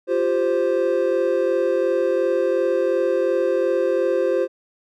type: chord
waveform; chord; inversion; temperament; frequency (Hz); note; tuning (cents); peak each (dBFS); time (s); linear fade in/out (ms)
triangle; F suspended second; none; equal; 349.2 / 392 / 523.3; F4 / G4 / C5; 0 / 0 / 0; -21 / -21 / -18; 0.07-4.48; 50
effects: none